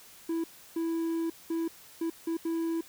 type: tone bursts at uneven times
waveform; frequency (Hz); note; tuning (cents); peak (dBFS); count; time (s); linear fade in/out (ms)
triangle; 330; E4; +2; -26; 6; 0.29-0.44 / 0.76-1.3 / 1.5-1.68 / 2.01-2.1 / 2.27-2.37 / 2.45-2.81; 5
effects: white hiss -53 dBFS RMS until 2.88 s